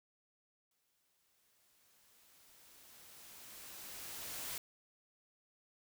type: noise with exponential growth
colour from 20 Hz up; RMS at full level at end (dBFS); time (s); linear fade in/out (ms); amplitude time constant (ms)
white; -42; 0.71-4.58; 2; 840
effects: none